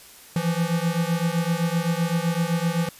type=beating tone pair; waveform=square; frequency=164.81 / 172.61 Hz; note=E3 / F3; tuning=0 / -20 cents; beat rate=7.8 Hz; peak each=-25 dBFS; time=0.36-2.89 s; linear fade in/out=2 ms; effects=white hiss -47 dBFS RMS until 2.99 s + resampled to 32000 Hz